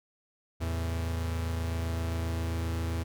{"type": "tone pair together", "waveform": "45% pulse", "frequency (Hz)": [82.41, 110], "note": ["E2", "A2"], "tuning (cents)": [0, 0], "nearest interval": "perfect fourth", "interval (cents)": 500, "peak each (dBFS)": [-30, -38], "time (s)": [0.6, 3.04], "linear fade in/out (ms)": 20, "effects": []}